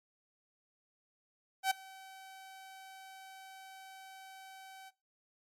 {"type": "tone with ADSR envelope", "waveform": "sawtooth", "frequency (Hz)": 766, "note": "G5", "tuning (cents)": -40, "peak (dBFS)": -22, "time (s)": [1.63, 4.91], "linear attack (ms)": 77, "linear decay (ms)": 10, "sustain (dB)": -24, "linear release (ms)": 30, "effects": ["noise-tail reverb RT60 0.3 s tail -21 dB re dry", "MP3 64 kbps"]}